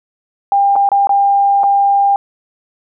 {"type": "tone with dropouts", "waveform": "sine", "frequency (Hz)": 799, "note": "G5", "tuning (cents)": 33, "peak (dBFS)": -8, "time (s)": [0.52, 2.16], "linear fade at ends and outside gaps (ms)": 1, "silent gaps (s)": [[0.756, 0.762], [0.89, 0.917], [1.071, 1.093], [1.634, 1.639]], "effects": []}